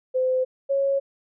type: tone pair in turn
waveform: sine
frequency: 514 / 550.7 Hz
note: C5 / C#5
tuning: -31 / -11 cents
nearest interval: minor second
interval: 120 cents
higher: second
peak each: -19 dBFS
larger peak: neither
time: 0.14-0.45 / 0.69-1 s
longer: neither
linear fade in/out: 20 ms
effects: none